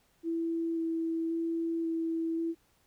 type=tone with vibrato; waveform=sine; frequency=329.6 Hz; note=E4; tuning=in tune; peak=-29 dBFS; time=0.23-2.55 s; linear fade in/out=50 ms; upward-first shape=square; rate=0.93 Hz; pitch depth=9 cents each way; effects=pink hiss -69 dBFS RMS until 2.86 s